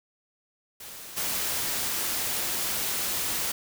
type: noise with level steps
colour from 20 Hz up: white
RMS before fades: -42 / -29 dBFS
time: 0.8-3.52 s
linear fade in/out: 5 ms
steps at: 1.16 s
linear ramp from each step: 20 ms
effects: none